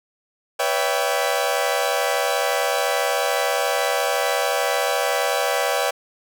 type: chord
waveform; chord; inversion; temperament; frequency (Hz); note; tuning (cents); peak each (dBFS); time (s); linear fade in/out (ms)
sawtooth; C# half-diminished seventh; third; equal with one note detuned; 493.9 / 565.4 / 659.3 / 784; B4 / C#5 / E5 / G5; 0 / +34 / 0 / 0; -22 / -20 / -22 / -21; 0.59-5.91; 10
effects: none